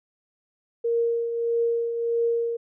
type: tone with tremolo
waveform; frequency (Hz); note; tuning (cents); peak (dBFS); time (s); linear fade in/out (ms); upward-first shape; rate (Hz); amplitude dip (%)
sine; 466.2; A#4; 0; -19; 0.84-2.57; 10; triangle; 1.6; 55
effects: none